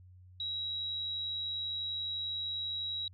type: tone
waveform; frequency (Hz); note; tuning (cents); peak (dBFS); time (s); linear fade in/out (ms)
sine; 3863; B7; -39; -34; 0.4-3.08; 2
effects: added 91 Hz sine -53 dBFS peak until 3.13 s